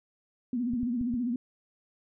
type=tone with vibrato; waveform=sine; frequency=242.2 Hz; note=B3; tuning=34 cents flat; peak=-27 dBFS; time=0.53-1.36 s; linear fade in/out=2 ms; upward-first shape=sine; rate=15 Hz; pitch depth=100 cents each way
type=clicks; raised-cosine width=5 ms; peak=-27 dBFS; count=4; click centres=0.736 / 0.832 / 1.012 / 1.139 s
effects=none